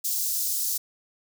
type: high-pass noise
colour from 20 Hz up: white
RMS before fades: -27 dBFS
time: 0.04-0.78 s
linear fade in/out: 10 ms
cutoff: 4900 Hz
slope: 24 dB/octave
effects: none